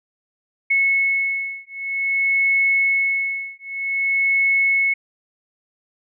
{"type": "beating tone pair", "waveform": "sine", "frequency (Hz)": [2195, 2195.52], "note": ["C#7", "C#7"], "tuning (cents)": [-18, -17], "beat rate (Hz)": 0.52, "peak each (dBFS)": -20, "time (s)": [0.7, 4.94], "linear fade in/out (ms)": 10, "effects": []}